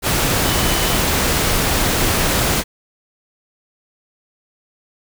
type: tone in noise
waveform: sine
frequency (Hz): 3007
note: F#7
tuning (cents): +27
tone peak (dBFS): -28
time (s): 0.43-0.99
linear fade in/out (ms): 50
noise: pink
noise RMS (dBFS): -17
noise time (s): 0.02-2.64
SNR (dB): -14
effects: none